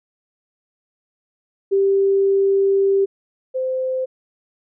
sine tone pair in turn, 392.4 / 517.7 Hz, G4 / C5, +2 / -18 cents, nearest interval perfect fourth, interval 480 cents, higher second, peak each -13 / -19 dBFS, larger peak first, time 1.71-3.06 / 3.54-4.06 s, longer first, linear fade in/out 20 ms, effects none

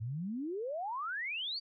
sine exponential sweep, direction up, 103.83 to 4735 Hz, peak -35 dBFS, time 0-1.6 s, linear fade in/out 20 ms, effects none

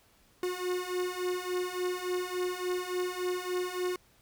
45% pulse beating tone pair, 360 / 363.5 Hz, F#4 / F#4, -47 / -31 cents, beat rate 3.5 Hz, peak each -35 / -33 dBFS, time 0.43-3.96 s, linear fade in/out 2 ms, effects pink hiss -64 dBFS RMS until 4.21 s

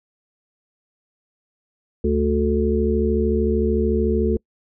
harmonic tone, 73.42 Hz, D2, in tune, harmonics 1 / 3 / 5 / 6, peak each -22 / -22 / -22 / -22 dBFS, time 2.04-4.37 s, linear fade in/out 5 ms, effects noise-tail reverb RT60 0.1 s tail -26 dB re dry

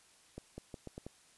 accelerating click train, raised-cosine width 2 ms, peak -30 dBFS, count 6, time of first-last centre 0.38-1.066 s, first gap 200 ms, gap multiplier 0.81, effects white hiss -64 dBFS RMS until 1.37 s + resampled to 24000 Hz

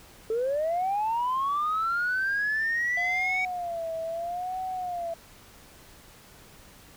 sine linear sweep, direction up, 432.5 to 2265 Hz, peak -23 dBFS, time 0.3-3.45 s, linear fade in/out 2 ms
sine tone with vibrato, 698.5 Hz, F5, in tune, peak -29 dBFS, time 2.97-5.14 s, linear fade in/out 5 ms, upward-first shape sine, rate 0.75 Hz, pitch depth 120 cents each way
effects tanh soft clip ceiling -21 dBFS + pink hiss -52 dBFS RMS until 6.96 s

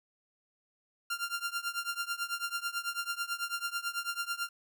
sawtooth tone with tremolo, 1392 Hz, F6, 6 cents flat, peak -26 dBFS, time 1.1-4.49 s, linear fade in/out 5 ms, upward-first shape triangle, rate 9.1 Hz, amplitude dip 95%, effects none

